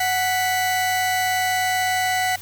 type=tone pair together; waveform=40% pulse; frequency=740.8 / 1975.5 Hz; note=F#5 / B6; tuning=+2 / 0 cents; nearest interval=octave + perfect fourth; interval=1698 cents; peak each=-20 / -23 dBFS; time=0-2.36 s; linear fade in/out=5 ms; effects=added 94 Hz sine -43 dBFS peak until 2.41 s + white hiss -40 dBFS RMS until 2.41 s